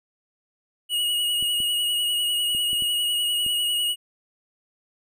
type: tone with vibrato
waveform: square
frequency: 2900 Hz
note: F#7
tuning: 35 cents flat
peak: -22 dBFS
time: 0.89-3.96 s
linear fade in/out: 50 ms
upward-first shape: triangle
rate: 10 Hz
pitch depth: 33 cents each way
type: clicks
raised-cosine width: 3 ms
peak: -27 dBFS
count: 6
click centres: 1.426 / 1.603 / 2.549 / 2.731 / 2.823 / 3.464 s
effects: none